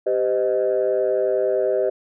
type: chord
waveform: sine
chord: C minor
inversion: second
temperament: equal with one note detuned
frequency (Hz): 392 / 511.6 / 622.3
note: G4 / C5 / Eb5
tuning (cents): 0 / -39 / 0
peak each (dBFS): -21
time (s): 0.06-1.9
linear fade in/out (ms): 10
effects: tanh soft clip ceiling -11 dBFS